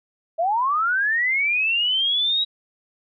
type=linear sweep; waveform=sine; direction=up; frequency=630 to 3853 Hz; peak=-18 dBFS; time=0.38-2.45 s; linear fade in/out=20 ms; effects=none